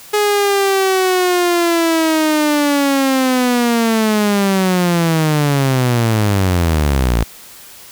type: linear sweep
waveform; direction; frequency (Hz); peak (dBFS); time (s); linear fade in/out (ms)
sawtooth; down; 420 to 53.5; -8; 0.13-7.24; 10
effects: white hiss -38 dBFS RMS until 7.91 s